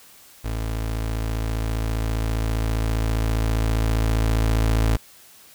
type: tone with level ramp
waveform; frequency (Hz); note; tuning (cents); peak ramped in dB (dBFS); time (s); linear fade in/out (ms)
30% pulse; 55; A1; 0; -22 to -14; 0.44-4.97; 10
effects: white hiss -49 dBFS RMS until 5.54 s